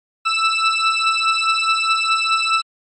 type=beating tone pair; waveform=20% pulse; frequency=1318.5 / 1323.3 Hz; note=E6 / E6; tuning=0 / +6 cents; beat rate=4.8 Hz; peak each=-13 dBFS; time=0.25-2.62 s; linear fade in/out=20 ms; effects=MP3 32 kbps